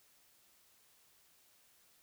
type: silence
effects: white hiss -68 dBFS RMS until 2.02 s